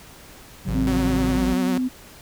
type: chord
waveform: triangle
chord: F# minor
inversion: first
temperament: equal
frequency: 110 / 138.59 / 185 Hz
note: A2 / C#3 / F#3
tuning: 0 / 0 / 0 cents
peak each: -30 / -27 / -26 dBFS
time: 0.65-1.38 s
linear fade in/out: 10 ms
type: tone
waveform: square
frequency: 54.7 Hz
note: A1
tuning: 9 cents flat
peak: -26 dBFS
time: 0.67-1.55 s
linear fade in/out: 20 ms
type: tone with pitch glide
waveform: sine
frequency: 261.6 to 254.9 Hz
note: C4 to C4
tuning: 0 to -45 cents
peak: -20 dBFS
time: 0.74-1.89 s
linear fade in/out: 20 ms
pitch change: -45 cents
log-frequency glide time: 1.15-1.57 s
type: tone with vibrato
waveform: sawtooth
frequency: 185 Hz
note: F#3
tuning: in tune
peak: -20 dBFS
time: 0.87-1.78 s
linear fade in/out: 2 ms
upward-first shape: sine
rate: 10 Hz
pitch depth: 51 cents each way
effects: pink hiss -45 dBFS RMS until 2.21 s